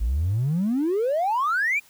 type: exponential sweep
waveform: triangle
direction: up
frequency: 51 to 2467 Hz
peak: -17 dBFS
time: 0-1.8 s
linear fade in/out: 20 ms
effects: tanh soft clip ceiling -17 dBFS + white hiss -55 dBFS RMS until 1.89 s